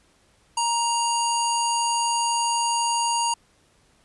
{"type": "harmonic tone with a mistuned harmonic", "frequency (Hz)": 938, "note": "A#5", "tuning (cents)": 11, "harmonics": [1, 3, 5, 7, 9, 10], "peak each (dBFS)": [-22, -31, -32, -29, -37, -33], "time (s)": [0.57, 3.34], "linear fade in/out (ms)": 5, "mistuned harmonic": 7, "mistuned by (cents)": 36, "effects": ["pink hiss -61 dBFS RMS until 4.04 s", "resampled to 24000 Hz"]}